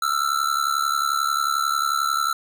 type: tone with amplitude modulation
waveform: square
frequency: 1337 Hz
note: E6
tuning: 24 cents sharp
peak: -17 dBFS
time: 0.02-2.33 s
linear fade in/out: 5 ms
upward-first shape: sine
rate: 71.2 Hz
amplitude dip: 85%
effects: none